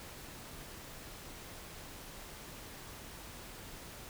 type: silence
effects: pink hiss -49 dBFS RMS until 4.09 s